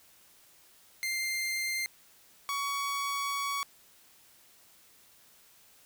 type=tone pair in turn; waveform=sawtooth; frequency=2097 / 1123.8 Hz; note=C7 / C#6; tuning=+3 / +23 cents; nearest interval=major seventh; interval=1080 cents; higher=first; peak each=-27 dBFS; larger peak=neither; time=1.03-1.86 / 2.49-3.63 s; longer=second; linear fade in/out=0 ms; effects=white hiss -60 dBFS RMS until 5.85 s